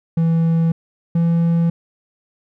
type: tone pair in turn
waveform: triangle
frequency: 164.81 / 167.98 Hz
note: E3 / E3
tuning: 0 / +33 cents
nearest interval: unison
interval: 33 cents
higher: second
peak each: -11 dBFS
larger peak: neither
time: 0.17-0.72 / 1.15-1.7 s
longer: neither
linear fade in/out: 5 ms
effects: none